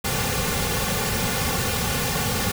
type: noise with comb filter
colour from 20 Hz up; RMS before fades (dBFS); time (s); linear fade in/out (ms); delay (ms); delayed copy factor
pink; -24; 0.04-2.52; 10; 3.1; -0.8
effects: none